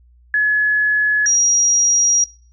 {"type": "tone pair in turn", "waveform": "sine", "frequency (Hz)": [1700, 5718], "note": ["G#6", "F8"], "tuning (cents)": [40, 40], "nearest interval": "octave + major sixth", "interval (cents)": 2100, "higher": "second", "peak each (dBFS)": -12, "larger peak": "neither", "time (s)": [[0.34, 1.26], [1.26, 2.24]], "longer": "second", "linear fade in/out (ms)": 2, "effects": ["noise-tail reverb RT60 0.4 s tail -19 dB re dry", "added 60 Hz sine -47 dBFS peak until 2.52 s"]}